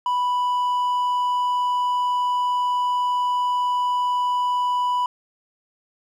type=tone with hard clipping; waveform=sine; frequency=987.8 Hz; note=B5; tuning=in tune; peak=-20 dBFS; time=0.06-5.06 s; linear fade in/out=2 ms; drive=3 dB; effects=none